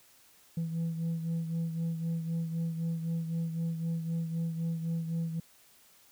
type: beating tone pair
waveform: sine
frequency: 164.81 / 168.71 Hz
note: E3 / E3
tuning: 0 / +40 cents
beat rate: 3.9 Hz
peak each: -29 / -36 dBFS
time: 0.57-5.4 s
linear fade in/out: 5 ms
effects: tanh soft clip ceiling -28 dBFS + white hiss -61 dBFS RMS until 6.11 s